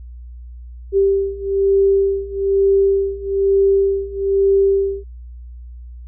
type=beating tone pair; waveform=sine; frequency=392 / 393.1 Hz; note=G4 / G4; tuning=0 / +5 cents; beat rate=1.1 Hz; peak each=-17 / -15 dBFS; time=0.92-5.04 s; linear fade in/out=50 ms; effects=added 60 Hz sine -32 dBFS peak until 6.07 s